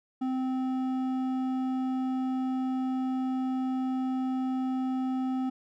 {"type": "tone with hard clipping", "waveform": "triangle", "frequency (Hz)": 259.3, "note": "C4", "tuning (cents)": -15, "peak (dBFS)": -29, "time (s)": [0.21, 5.5], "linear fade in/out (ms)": 10, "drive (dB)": 12, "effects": []}